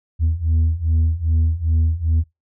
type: beating tone pair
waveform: sine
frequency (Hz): 79.3 / 81.8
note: D#2 / E2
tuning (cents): +33 / -13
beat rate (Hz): 2.5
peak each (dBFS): -17 / -15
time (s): 0.19-2.24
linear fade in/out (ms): 50
effects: noise-tail reverb RT60 0.2 s tail -25 dB re dry + tanh soft clip ceiling -12 dBFS